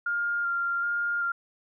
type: tone with vibrato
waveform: sine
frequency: 1400 Hz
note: F6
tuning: 4 cents sharp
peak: -25 dBFS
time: 0.06-1.32 s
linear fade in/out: 5 ms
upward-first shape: square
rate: 1.3 Hz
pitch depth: 13 cents each way
effects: none